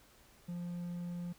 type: tone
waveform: triangle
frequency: 174.61 Hz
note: F3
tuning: in tune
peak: -36 dBFS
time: 0.48-1.33 s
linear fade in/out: 10 ms
effects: pink hiss -63 dBFS RMS until 1.38 s